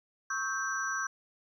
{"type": "tone cluster", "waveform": "sine", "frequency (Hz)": [1105, 1294, 1569, 5900], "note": ["C#6", "E6", "G6", "F#8"], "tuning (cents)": [-6, -32, 1, -6], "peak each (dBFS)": [-37, -39, -33, -39], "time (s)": [0.3, 1.07], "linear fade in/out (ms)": 5, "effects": ["11-bit"]}